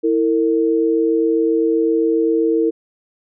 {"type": "tone pair together", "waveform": "sine", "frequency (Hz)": [327.2, 454.8], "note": ["E4", "A#4"], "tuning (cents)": [-13, -43], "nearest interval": "tritone", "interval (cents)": 570, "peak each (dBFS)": -16, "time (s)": [0.03, 2.71], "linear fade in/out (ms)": 20, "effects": []}